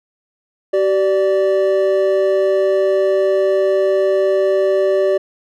triangle tone pair together, 383.3 / 587.3 Hz, G4 / D5, -39 / 0 cents, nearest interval perfect fifth, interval 739 cents, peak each -13 dBFS, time 0.73-5.18 s, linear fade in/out 10 ms, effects none

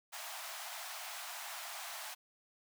pink high-pass noise, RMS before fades -45 dBFS, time 0.12-2.15 s, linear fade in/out 20 ms, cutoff 630 Hz, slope 96 dB/octave, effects none

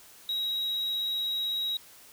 sine tone, 3829 Hz, A#7, 46 cents sharp, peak -25 dBFS, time 0.29-1.77 s, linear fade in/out 2 ms, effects tanh soft clip ceiling -27 dBFS + white hiss -53 dBFS RMS until 2.12 s

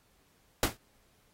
pink noise with exponential decay, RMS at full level -23 dBFS, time 0.63-0.77 s, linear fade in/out 2 ms, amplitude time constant 30 ms, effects pink hiss -68 dBFS RMS until 1.33 s + AAC 48 kbps

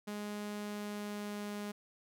sawtooth tone with pitch glide, 207.7 to 206.4 Hz, G#3 to G#3, 0 to -10 cents, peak -35 dBFS, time 0.07-1.72 s, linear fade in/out 10 ms, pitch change -10 cents, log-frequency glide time 0.57-1.52 s, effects none

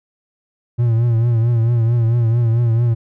triangle tone with vibrato, 116.54 Hz, A#2, in tune, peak -10 dBFS, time 0.78-2.95 s, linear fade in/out 20 ms, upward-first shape triangle, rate 4.5 Hz, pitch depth 77 cents each way, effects none

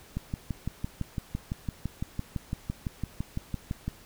click train, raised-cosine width 5 ms, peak -18 dBFS, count 23, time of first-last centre 0.17-3.88 s, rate 5.93 Hz, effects pink hiss -53 dBFS RMS until 4.05 s

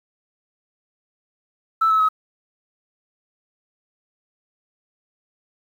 sine tone with pitch steps, 1318.5 / 1297.3 / 1276.5 Hz, E6 / E6 / D#6, 0 / -28 / +44 cents, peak -13 dBFS, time 1.81-2.089 s, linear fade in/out 10 ms, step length 93 ms, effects tanh soft clip ceiling -10 dBFS + 8-bit

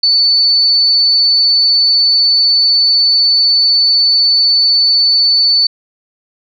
sine tone, 4492 Hz, C#8, 22 cents sharp, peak -7 dBFS, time 0.03-5.67 s, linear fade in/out 5 ms, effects none

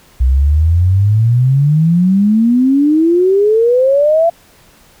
sine exponential sweep, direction up, 61.6 to 685 Hz, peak -7 dBFS, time 0.2-4.3 s, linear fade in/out 10 ms, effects pink hiss -46 dBFS RMS until 5 s

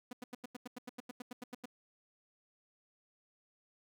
sawtooth tone bursts, 247.3 Hz, B3, 3 cents sharp, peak -38 dBFS, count 15, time 0.11-1.657 s, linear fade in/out 5 ms, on 21 ms, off 88 ms, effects none

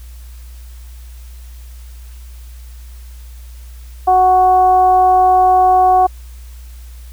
sine tone with frequency modulation, 740 Hz, F#5, in tune, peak -7 dBFS, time 4.07-6.07 s, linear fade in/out 10 ms, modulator 371 Hz, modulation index 0.46, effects added 60 Hz sine -31 dBFS peak until 7.12 s + white hiss -47 dBFS RMS until 7.12 s

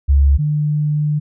sine tone pair in turn, 70 / 149.66 Hz, C#2 / D3, +18 / +33 cents, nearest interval octave + minor second, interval 1315 cents, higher second, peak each -8 / -14 dBFS, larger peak first, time 0.08-0.38 / 0.38-1.2 s, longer second, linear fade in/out 20 ms, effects none

